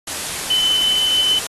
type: tone in noise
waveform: sine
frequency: 3033 Hz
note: F#7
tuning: 42 cents sharp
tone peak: -14 dBFS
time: 0.5-1.39 s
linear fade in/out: 5 ms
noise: white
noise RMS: -25 dBFS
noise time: 0.07-1.47 s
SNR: +8 dB
effects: low-pass 12000 Hz 12 dB/octave + AAC 32 kbps